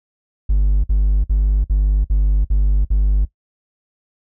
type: tone bursts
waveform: triangle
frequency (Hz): 49.97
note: G1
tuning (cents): +34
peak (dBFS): -9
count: 7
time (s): 0.49-3.252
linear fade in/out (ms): 10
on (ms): 350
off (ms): 52
effects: noise-tail reverb RT60 0.1 s tail -18 dB re dry + tanh soft clip ceiling -5 dBFS